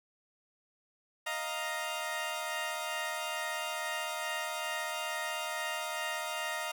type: chord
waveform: 15% pulse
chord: Eb suspended second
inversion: none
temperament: equal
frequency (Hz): 622.3 / 698.5 / 932.3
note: Eb5 / F5 / Bb5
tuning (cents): 0 / 0 / 0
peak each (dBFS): -32 / -33 / -32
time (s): 1.26-6.72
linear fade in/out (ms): 10
effects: none